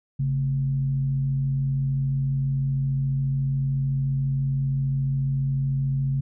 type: tone with frequency modulation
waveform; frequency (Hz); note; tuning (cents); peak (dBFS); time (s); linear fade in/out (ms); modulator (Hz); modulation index
sine; 136.6; C#3; -25; -21; 0.19-6.21; 10; 86.1; 0.29
effects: none